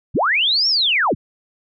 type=linear two-way sweep; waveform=sine; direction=up then down; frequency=34.66 to 5588 to 34.66 Hz; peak=-14 dBFS; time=0.14-1.15 s; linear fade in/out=20 ms; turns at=0.68 s; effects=none